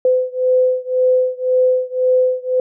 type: beating tone pair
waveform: sine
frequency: 508 / 509.9 Hz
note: B4 / C5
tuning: +49 / -45 cents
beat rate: 1.9 Hz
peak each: -15 / -16 dBFS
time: 0.05-2.6 s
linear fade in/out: 2 ms
effects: none